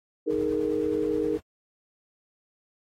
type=chord; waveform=sine; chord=D# suspended fourth; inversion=none; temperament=equal with one note detuned; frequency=311.1 / 418.4 / 466.2 Hz; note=D#4 / G#4 / A#4; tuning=0 / +13 / 0 cents; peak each=-28 dBFS; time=0.26-1.38 s; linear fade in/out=20 ms
type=noise with tremolo; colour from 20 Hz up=brown; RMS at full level=-37 dBFS; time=0.29-1.41 s; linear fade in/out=20 ms; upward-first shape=sine; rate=9.6 Hz; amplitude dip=35%
effects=high-pass 80 Hz 12 dB/octave + AAC 48 kbps